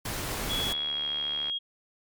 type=noise; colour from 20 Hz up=pink; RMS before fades=-33 dBFS; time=0.05-0.73 s; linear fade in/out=5 ms
type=click train; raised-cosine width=0.3 ms; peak=-24 dBFS; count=90; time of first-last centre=0.29-1.498 s; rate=73.7 Hz
type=tone with pitch glide; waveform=sine; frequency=3359 to 3273 Hz; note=G#7 to G#7; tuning=+19 to -26 cents; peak=-28 dBFS; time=0.49-1.59 s; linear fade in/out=20 ms; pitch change=-45 cents; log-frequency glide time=0.64-1.06 s
effects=MP3 96 kbps